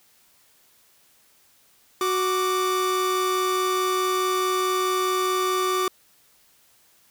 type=tone pair together; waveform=45% pulse; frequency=370 / 1174.7 Hz; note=F#4 / D6; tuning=0 / 0 cents; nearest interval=octave + minor sixth; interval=2000 cents; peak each=-24 dBFS; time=2.01-5.88 s; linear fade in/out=2 ms; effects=white hiss -59 dBFS RMS until 7.1 s